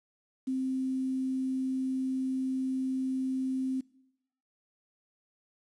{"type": "tone with quantisation", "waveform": "sine", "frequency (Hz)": 261.6, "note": "C4", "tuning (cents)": 0, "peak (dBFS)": -28, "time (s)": [0.47, 3.81], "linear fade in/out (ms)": 10, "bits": 9, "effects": ["noise-tail reverb RT60 0.8 s tail -22 dB re dry", "resampled to 24000 Hz"]}